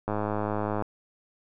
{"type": "click train", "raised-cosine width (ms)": 1, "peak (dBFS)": -15, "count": 79, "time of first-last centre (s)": [0.08, 0.823], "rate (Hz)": 105, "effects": []}